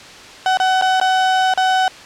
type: tone with dropouts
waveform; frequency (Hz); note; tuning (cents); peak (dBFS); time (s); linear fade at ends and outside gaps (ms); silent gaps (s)
35% pulse; 751; F#5; +26; -11; 0.46-1.88; 1; 0.572-0.6 / 0.813-0.822 / 1-1.013 / 1.538-1.575
effects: white hiss -37 dBFS RMS until 2.05 s + low-pass 5000 Hz 12 dB/octave